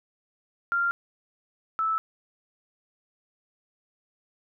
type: tone pair in turn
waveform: sine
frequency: 1390 / 1312 Hz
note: F6 / E6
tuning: -9 / -9 cents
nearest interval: minor second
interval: 100 cents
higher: first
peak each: -22 / -23 dBFS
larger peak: first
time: 0.72-0.91 / 1.79-1.98 s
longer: neither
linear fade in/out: 0 ms
effects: none